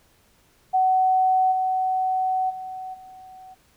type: tone with level steps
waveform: sine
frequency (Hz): 750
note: F#5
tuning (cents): +23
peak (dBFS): -16 / -20 / -31 / -41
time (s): 0.73-3.55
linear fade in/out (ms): 20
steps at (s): 1.51 / 2.49 / 2.93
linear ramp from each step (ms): 20
effects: pink hiss -60 dBFS RMS until 3.76 s